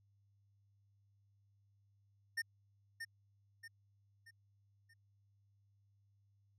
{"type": "tone with echo", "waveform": "square", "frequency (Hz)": 1820, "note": "A#6", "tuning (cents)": -42, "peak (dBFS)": -36, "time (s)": [2.37, 2.42], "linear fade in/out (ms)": 10, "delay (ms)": 630, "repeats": 4, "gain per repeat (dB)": -7, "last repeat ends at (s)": 4.94, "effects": ["added 100 Hz sine -70 dBFS peak until 6.58 s", "low-pass 11000 Hz 12 dB/octave"]}